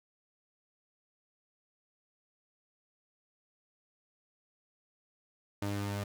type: tone pair together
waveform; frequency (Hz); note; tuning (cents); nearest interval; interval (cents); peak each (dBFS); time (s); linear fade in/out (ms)
sawtooth; 101.2 / 302.4; G#2 / D#4; -44 / -49; octave + perfect fifth; 1895; -30 / -37; 5.62-6.04; 5
effects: none